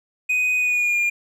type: tone with pitch glide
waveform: triangle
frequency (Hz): 2496 to 2410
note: D#7 to D7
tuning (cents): +5 to +44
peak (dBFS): -16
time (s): 0.29-1.1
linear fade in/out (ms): 10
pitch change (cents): -61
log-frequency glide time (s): 0.57-0.99
effects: none